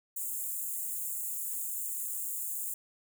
white high-pass noise, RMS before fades -36 dBFS, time 0.16-2.74 s, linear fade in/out 5 ms, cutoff 6900 Hz, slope 96 dB/octave, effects none

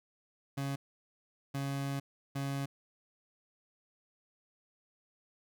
30% pulse tone bursts at uneven times, 138.59 Hz, C#3, in tune, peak -31 dBFS, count 3, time 0.57-0.76 / 1.54-2 / 2.35-2.66 s, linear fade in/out 10 ms, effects none

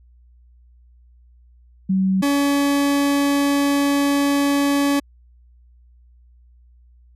sine / 40% pulse tone pair in turn, 190 / 282.9 Hz, F#3 / C#4, +46 / +35 cents, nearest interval perfect fifth, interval 689 cents, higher second, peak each -15 dBFS, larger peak neither, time 1.89-2.22 / 2.22-5 s, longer second, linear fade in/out 10 ms, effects added 60 Hz sine -48 dBFS peak until 7.15 s + resampled to 32000 Hz

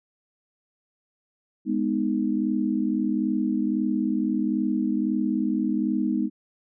sine chord, G# minor, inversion none, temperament just, 207.7 / 249.2 / 311.5 Hz, G#3 / B3 / D#4, 0 / +16 / +2 cents, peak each -26 dBFS, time 1.65-6.3 s, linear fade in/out 50 ms, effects none

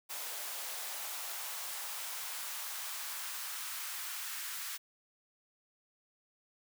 white noise with high-pass filter sweep, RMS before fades -41 dBFS, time 0.09-4.78 s, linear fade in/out 20 ms, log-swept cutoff 610 to 1400 Hz, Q 1.4, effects none

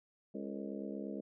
harmonic tone with a mistuned harmonic, 68.6 Hz, C#2, 17 cents flat, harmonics 3 / 4 / 5 / 6 / 7 / 8 / 9, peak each -43 / -45 / -47 / -49 / -50 / -51 / -52 dBFS, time 0.34-1.21 s, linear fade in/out 10 ms, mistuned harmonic 6, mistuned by +100 cents, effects none

